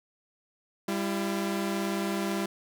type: tone pair together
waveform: sawtooth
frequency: 198.3 / 338.4 Hz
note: G3 / E4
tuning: +20 / +45 cents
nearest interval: major sixth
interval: 925 cents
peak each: -26 / -28 dBFS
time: 0.88-2.46 s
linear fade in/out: 5 ms
effects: none